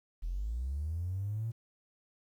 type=linear sweep; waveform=triangle; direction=up; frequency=38.89 to 116.54 Hz; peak=-29 dBFS; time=0.22-1.52 s; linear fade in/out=20 ms; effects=tanh soft clip ceiling -30 dBFS + 11-bit